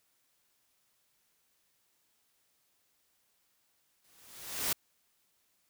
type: noise with exponential growth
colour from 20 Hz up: white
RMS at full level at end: -29 dBFS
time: 4.04-4.73 s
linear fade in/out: 5 ms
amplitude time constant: 150 ms
effects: white hiss -74 dBFS RMS until 5.69 s